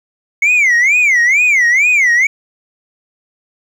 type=tone with vibrato; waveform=sine; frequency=2165 Hz; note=C#7; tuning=41 cents flat; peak=-5 dBFS; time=0.42-2.27 s; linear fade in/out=5 ms; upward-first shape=sine; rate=2.2 Hz; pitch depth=250 cents each way; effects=tanh soft clip ceiling -7 dBFS + 7-bit